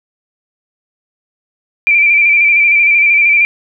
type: tone with vibrato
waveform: sine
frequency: 2349 Hz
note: D7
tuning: in tune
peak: -6 dBFS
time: 1.87-3.45 s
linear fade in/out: 0 ms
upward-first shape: square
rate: 13 Hz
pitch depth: 31 cents each way
effects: none